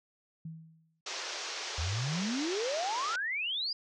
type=tone with exponential decay; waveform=sine; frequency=161.4 Hz; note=E3; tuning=36 cents flat; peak=-37 dBFS; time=0.45-1.01 s; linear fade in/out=5 ms; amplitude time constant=120 ms
type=band-pass noise; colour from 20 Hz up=white; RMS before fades=-39 dBFS; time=1.06-3.16 s; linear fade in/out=5 ms; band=350 to 6400 Hz; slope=48 dB/octave
type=exponential sweep; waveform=sine; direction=up; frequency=75 to 5000 Hz; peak=-31 dBFS; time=1.78-3.73 s; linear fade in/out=5 ms
effects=none